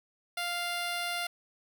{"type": "tone", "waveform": "10% pulse", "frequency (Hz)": 698.5, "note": "F5", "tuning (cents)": 0, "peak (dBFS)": -23, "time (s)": [0.37, 1.27], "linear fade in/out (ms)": 5, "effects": []}